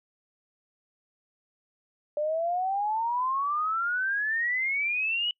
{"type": "exponential sweep", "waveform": "sine", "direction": "up", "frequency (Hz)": [587.3, 2960], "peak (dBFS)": -25, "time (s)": [2.17, 5.31], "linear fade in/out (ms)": 2, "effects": ["noise-tail reverb RT60 0.1 s tail -26 dB re dry"]}